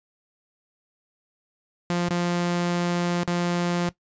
sawtooth tone with dropouts, 174.61 Hz, F3, in tune, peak -18 dBFS, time 1.9-3.89 s, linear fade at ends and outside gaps 0 ms, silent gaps 2.086-2.107 / 3.233-3.277 s, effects noise-tail reverb RT60 0.1 s tail -17 dB re dry + resampled to 16000 Hz

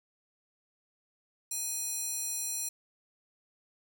square tone with high-pass filter, 830.6 Hz, G#5, in tune, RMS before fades -35 dBFS, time 1.51-2.69 s, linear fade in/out 5 ms, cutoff 7300 Hz, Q 2.1, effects none

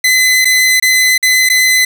sawtooth tone with dropouts, 2026 Hz, B6, 44 cents sharp, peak -4 dBFS, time 0.04-1.85 s, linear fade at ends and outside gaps 5 ms, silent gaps 0.447-0.453 / 0.799-0.824 / 1.179-1.227 / 1.49-1.498 s, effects none

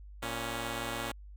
5% pulse tone pair together, 116.54 / 277.9 Hz, A#2 / C#4, 0 / +4 cents, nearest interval octave + minor third, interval 1504 cents, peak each -26 dBFS, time 0.22-1.12 s, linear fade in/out 10 ms, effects added 50 Hz sine -46 dBFS peak until 1.36 s

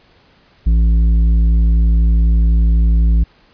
sine tone with tanh clipping, 56 Hz, A1, 31 cents sharp, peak -10 dBFS, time 0.66-3.24 s, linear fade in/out 10 ms, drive 8 dB, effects pink hiss -51 dBFS RMS until 3.53 s + resampled to 11025 Hz

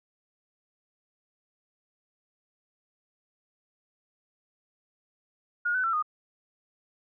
sine tone with pitch steps, 1433 / 1508 / 1345 / 1232 Hz, F6 / F#6 / E6 / D#6, +44 / +32 / +34 / -17 cents, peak -24 dBFS, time 5.65-6.026 s, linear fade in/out 10 ms, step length 94 ms, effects none

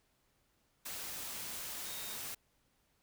sine tone in noise, 3729 Hz, A#7, in tune, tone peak -50 dBFS, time 1.86-2.16 s, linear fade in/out 10 ms, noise white, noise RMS -43 dBFS, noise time 0.85-2.35 s, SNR -10 dB, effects pink hiss -75 dBFS RMS until 3.02 s

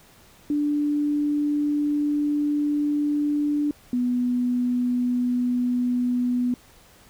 sine tone pair in turn, 293.7 / 246.5 Hz, D4 / B3, 0 / -3 cents, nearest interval minor third, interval 303 cents, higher first, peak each -20 dBFS, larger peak neither, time 0.5-3.71 / 3.93-6.54 s, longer first, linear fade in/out 2 ms, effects pink hiss -53 dBFS RMS until 7.09 s

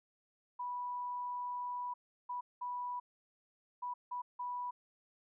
sine tone bursts at uneven times, 983 Hz, B5, 8 cents flat, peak -37 dBFS, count 6, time 0.59-1.94 / 2.29-2.41 / 2.61-3 / 3.82-3.94 / 4.11-4.22 / 4.39-4.71 s, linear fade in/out 10 ms, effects none

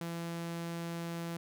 sawtooth tone, 168.7 Hz, E3, 40 cents sharp, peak -33 dBFS, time 0.01-1.37 s, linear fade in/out 2 ms, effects none

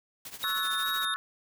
white noise with tremolo, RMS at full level -40 dBFS, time 0.25-1.05 s, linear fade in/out 2 ms, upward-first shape triangle, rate 13 Hz, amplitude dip 85%
square tone with vibrato, 3729 Hz, A#7, in tune, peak -31 dBFS, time 0.43-1.14 s, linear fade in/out 0 ms, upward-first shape square, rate 2.5 Hz, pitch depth 22 cents each way
sine chord, F# minor seventh, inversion second, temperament equal with one note detuned, 1108.7 / 1318.5 / 1480 / 1730.8 Hz, C#6 / E6 / F#6 / A6, 0 / 0 / 0 / -29 cents, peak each -37 / -34 / -35 / -37 dBFS, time 0.44-1.16 s, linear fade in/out 0 ms
effects none

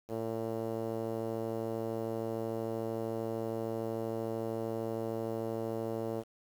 5% pulse tone with low-pass filter, 113.1 Hz, A2, 48 cents sharp, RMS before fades -36 dBFS, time 0.08-6.24 s, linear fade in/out 50 ms, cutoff 500 Hz, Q 1.8, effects 9-bit

